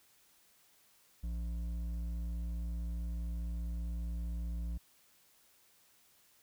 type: tone with hard clipping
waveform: triangle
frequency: 57.6 Hz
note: A#1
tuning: 20 cents flat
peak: -37 dBFS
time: 1.23-4.78 s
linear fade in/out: 10 ms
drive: 11 dB
effects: white hiss -67 dBFS RMS until 6.42 s